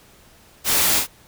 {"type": "noise with echo", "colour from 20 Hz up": "white", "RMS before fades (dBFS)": -19, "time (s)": [0.64, 1.03], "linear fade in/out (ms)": 50, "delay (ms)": 44, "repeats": 1, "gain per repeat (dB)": -5, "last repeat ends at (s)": 1.074, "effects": ["pink hiss -51 dBFS RMS until 1.27 s"]}